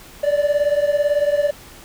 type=beating tone pair; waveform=triangle; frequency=578 / 596 Hz; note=D5 / D5; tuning=-28 / +25 cents; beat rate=18 Hz; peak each=-15 / -18 dBFS; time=0.23-1.51 s; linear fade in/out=10 ms; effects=pink hiss -42 dBFS RMS until 1.84 s